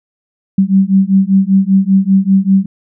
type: beating tone pair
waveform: sine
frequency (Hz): 190.6 / 195.7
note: G3 / G3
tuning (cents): -48 / -3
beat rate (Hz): 5.1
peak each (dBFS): -10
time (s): 0.58-2.66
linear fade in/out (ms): 5
effects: none